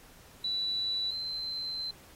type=tone pair in turn; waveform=sine; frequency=3954 / 4089 Hz; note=B7 / C8; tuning=+1 / -41 cents; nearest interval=minor second; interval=58 cents; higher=second; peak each=-29 / -33 dBFS; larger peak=first; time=0.44-1.11 / 1.11-1.91 s; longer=second; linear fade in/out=5 ms; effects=pink hiss -56 dBFS RMS until 2.15 s + AAC 48 kbps